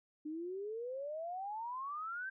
sine exponential sweep, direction up, 297.4 to 1590 Hz, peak -39 dBFS, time 0.25-2.3 s, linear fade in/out 10 ms, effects none

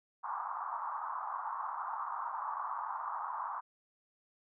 pink band-pass noise, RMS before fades -39 dBFS, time 0.23-3.61 s, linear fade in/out 20 ms, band 880 to 1200 Hz, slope 48 dB/octave, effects none

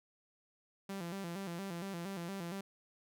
sawtooth tone with vibrato, 182.8 Hz, F#3, 21 cents flat, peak -36 dBFS, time 0.89-2.61 s, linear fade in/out 5 ms, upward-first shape square, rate 4.3 Hz, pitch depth 120 cents each way, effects none

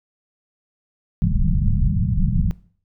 pink low-pass noise, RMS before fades -18 dBFS, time 1.22-2.51 s, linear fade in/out 0 ms, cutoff 210 Hz, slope 96 dB/octave, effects noise-tail reverb RT60 0.5 s tail -21 dB re dry

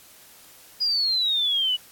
sine exponential sweep, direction down, 4948 to 2920 Hz, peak -20 dBFS, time 0.8-1.77 s, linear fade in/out 20 ms, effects white hiss -50 dBFS RMS until 1.91 s + AAC 64 kbps

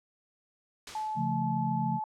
white noise with exponential decay, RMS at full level -38 dBFS, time 0.87-1.43 s, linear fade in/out 2 ms, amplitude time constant 120 ms
sine tone, 864 Hz, A5, 32 cents flat, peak -31 dBFS, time 0.95-2.04 s, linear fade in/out 2 ms
sine chord, Db augmented, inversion none, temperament equal with one note detuned, 138.59 / 172.11 / 220 Hz, Db3 / F3 / A3, 0 / -25 / 0 cents, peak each -33 dBFS, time 1.15-2 s, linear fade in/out 50 ms
effects low-pass 6000 Hz 12 dB/octave

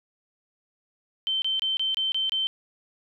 sine tone bursts, 3100 Hz, G7, 20 cents flat, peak -23 dBFS, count 7, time 1.27-2.47 s, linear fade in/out 0 ms, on 150 ms, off 25 ms, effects none

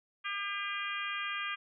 harmonic tone, 402 Hz, G4, 44 cents sharp, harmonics 3 / 4 / 5 / 6 / 7 / 8, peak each -39 / -40 / -42 / -40 / -44 / -44 dBFS, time 0.24-1.56 s, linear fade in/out 20 ms, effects none

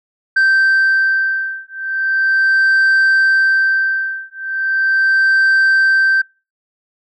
sine beating tone pair, 1560 / 1560.38 Hz, G6 / G6, -9 / -8 cents, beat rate 0.38 Hz, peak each -12 dBFS, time 0.36-6.22 s, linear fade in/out 10 ms, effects noise-tail reverb RT60 0.3 s tail -26 dB re dry + tanh soft clip ceiling -8 dBFS

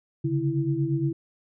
sine tone cluster, 136.5 / 145.1 / 330.5 Hz, C#3 / D3 / E4, -26 / -21 / +5 cents, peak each -27 dBFS, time 0.24-1.13 s, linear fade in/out 10 ms, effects none

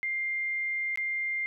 sine tone with dropouts, 2100 Hz, C7, 6 cents sharp, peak -28 dBFS, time 0.03-1.46 s, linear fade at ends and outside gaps 0 ms, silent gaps 0.958-0.974 s, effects none

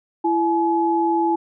sine tone pair together, 335.1 / 850 Hz, E4 / G#5, +29 / +40 cents, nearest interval octave + major third, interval 1611 cents, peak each -19 dBFS, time 0.24-1.36 s, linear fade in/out 10 ms, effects none

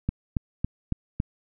click train, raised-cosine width 5 ms, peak -12 dBFS, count 5, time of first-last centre 0.09-1.201 s, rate 3.6 Hz, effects none

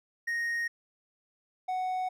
triangle tone pair in turn, 1864.7 / 741.5 Hz, A#6 / F#5, 0 / +4 cents, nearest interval octave + major third, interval 1596 cents, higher first, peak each -27 dBFS, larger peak neither, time 0.27-0.68 / 1.68-2.09 s, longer neither, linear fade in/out 10 ms, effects none

